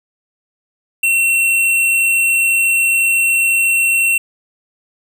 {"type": "tone", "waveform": "square", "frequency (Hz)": 2717, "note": "F7", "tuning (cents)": -48, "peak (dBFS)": -12, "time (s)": [1.03, 4.18], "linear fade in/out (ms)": 5, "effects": []}